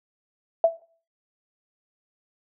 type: tone with exponential decay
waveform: sine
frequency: 662 Hz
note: E5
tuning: 7 cents sharp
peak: -11 dBFS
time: 0.64-0.82 s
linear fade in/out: 2 ms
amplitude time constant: 38 ms
effects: noise-tail reverb RT60 0.4 s tail -17 dB re dry